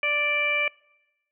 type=harmonic tone; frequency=587.3 Hz; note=D5; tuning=in tune; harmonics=1 / 2 / 3 / 4 / 5; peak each=-31 / -34 / -34 / -23 / -34 dBFS; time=0.03-0.68 s; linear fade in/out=2 ms; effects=noise-tail reverb RT60 1.0 s tail -24 dB re dry